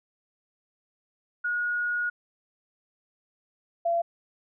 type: tone pair in turn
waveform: sine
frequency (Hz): 1446 / 680.6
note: F#6 / F5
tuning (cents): -40 / -45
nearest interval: octave + minor second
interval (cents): 1305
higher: first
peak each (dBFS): -25 / -22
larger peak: second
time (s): 1.44-2.1 / 3.85-4.02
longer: first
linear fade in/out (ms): 10
effects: none